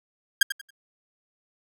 sawtooth tone with echo, 1613 Hz, G6, 49 cents sharp, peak -10 dBFS, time 0.41-0.43 s, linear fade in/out 5 ms, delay 92 ms, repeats 3, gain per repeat -12 dB, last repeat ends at 0.706 s, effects none

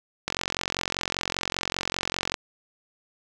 click train, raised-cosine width 0.2 ms, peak -8 dBFS, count 94, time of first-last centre 0.28-2.342 s, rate 45.1 Hz, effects none

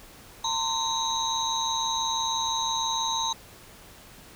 sine tone cluster, 910 / 1036 / 3809 / 3968 / 6310 Hz, A#5 / C6 / A#7 / B7 / G8, -42 / -17 / +37 / +7 / +10 cents, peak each -29 / -34 / -30 / -34 / -33 dBFS, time 0.44-3.33 s, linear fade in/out 5 ms, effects pink hiss -49 dBFS RMS until 4.35 s

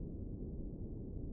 pink low-pass noise, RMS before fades -44 dBFS, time 0-1.32 s, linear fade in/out 2 ms, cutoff 380 Hz, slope 24 dB/octave, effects none

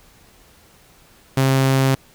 sawtooth tone, 133.8 Hz, C3, 39 cents sharp, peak -10 dBFS, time 1.37-1.95 s, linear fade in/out 5 ms, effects pink hiss -51 dBFS RMS until 2.14 s

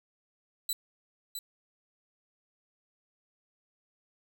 15% pulse tone with echo, 3981 Hz, B7, 13 cents sharp, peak -22 dBFS, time 0.69-0.73 s, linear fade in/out 2 ms, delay 660 ms, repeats 1, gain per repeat -7 dB, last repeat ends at 1.39 s, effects none

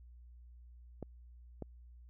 clicks, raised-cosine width 2 ms, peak -28 dBFS, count 2, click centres 1.027 / 1.623 s, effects added 60 Hz sine -53 dBFS peak until 2.09 s

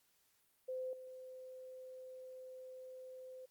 sine tone with level steps, 514 Hz, C5, 31 cents flat, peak -39 / -49 dBFS, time 0.68-3.46 s, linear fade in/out 10 ms, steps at 0.93 s, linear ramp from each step 2 ms, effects white hiss -75 dBFS RMS until 3.5 s + Opus 48 kbps

